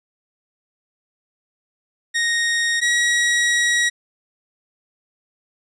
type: tone pair in turn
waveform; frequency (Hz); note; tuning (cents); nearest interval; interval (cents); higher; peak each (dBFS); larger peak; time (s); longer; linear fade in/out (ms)
sawtooth; 1864 / 1908.7; A#6 / A#6; -1 / +40; unison; 41; second; -14 / -12; second; 2.14-2.81 / 2.81-3.9; second; 20
effects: resampled to 22050 Hz